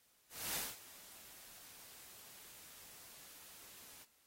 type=noise with ADSR envelope; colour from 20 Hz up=white; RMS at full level=-39 dBFS; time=0.29-4.06 s; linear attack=260 ms; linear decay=210 ms; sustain=-18 dB; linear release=37 ms; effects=white hiss -72 dBFS RMS until 4.26 s + AAC 48 kbps